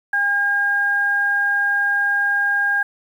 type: tone pair together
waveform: sine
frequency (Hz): 809 / 1618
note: G#5 / G#6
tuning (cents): -46 / -46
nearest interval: octave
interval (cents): 1200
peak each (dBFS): -26 / -16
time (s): 0.13-2.83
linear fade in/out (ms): 5
effects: 8-bit